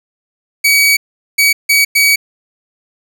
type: tone bursts at uneven times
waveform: sawtooth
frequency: 2267 Hz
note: C#7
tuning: 38 cents sharp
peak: -4 dBFS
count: 4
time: 0.64-0.97 / 1.38-1.53 / 1.69-1.85 / 1.95-2.16 s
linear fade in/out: 10 ms
effects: none